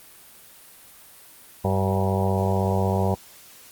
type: harmonic tone with a mistuned harmonic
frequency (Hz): 96.1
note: G2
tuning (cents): -34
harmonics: 1 / 2 / 4 / 5 / 6 / 7 / 8 / 9 / 10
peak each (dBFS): -23 / -26 / -29 / -30 / -31 / -31 / -32 / -33 / -33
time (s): 1.64-3.15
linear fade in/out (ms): 10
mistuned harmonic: 9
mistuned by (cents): -27
effects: white hiss -48 dBFS RMS until 3.71 s + Opus 32 kbps